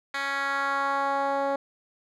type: tone with band-pass filter sweep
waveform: 10% pulse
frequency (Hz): 277.2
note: C#4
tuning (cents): 0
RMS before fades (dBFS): -27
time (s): 0.14-1.56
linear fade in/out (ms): 5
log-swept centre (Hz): 2300 to 570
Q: 1.6
effects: none